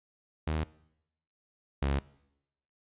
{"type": "tone pair in turn", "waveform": "sawtooth", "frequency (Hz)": [78, 69.49], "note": ["D#2", "C#2"], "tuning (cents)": [5, 5], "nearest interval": "major second", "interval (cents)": 200, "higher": "first", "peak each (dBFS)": [-25, -23], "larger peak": "second", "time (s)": [[0.47, 0.64], [1.82, 1.99]], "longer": "neither", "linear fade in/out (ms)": 5, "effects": ["noise-tail reverb RT60 0.8 s tail -21 dB re dry", "resampled to 8000 Hz"]}